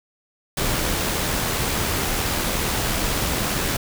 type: noise with amplitude modulation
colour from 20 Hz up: pink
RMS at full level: -22 dBFS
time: 0.57-3.77 s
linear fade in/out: 5 ms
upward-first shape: sine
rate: 82.2 Hz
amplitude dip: 25%
effects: none